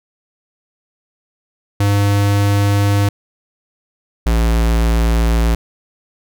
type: tone pair in turn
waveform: square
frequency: 101.1 / 56.74 Hz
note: G#2 / A#1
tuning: -46 / -46 cents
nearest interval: minor seventh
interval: 1000 cents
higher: first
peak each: -12 dBFS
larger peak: neither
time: 1.8-3.09 / 4.26-5.55 s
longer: neither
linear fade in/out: 5 ms
effects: none